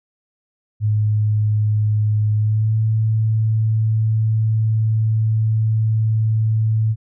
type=tone with pitch glide; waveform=sine; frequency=106.4 to 110.09 Hz; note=G#2 to A2; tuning=+42 to +1 cents; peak=-14 dBFS; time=0.8-6.96 s; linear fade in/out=50 ms; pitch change=+59 cents; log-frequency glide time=2.36-2.76 s; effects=none